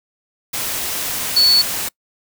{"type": "tone in noise", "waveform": "sine", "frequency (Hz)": 4435, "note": "C#8", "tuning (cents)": 0, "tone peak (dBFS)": -9, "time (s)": [1.36, 1.62], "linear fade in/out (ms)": 10, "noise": "white", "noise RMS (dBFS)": -23, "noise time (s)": [0.53, 1.89], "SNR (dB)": 11, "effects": ["noise-tail reverb RT60 0.1 s tail -25 dB re dry"]}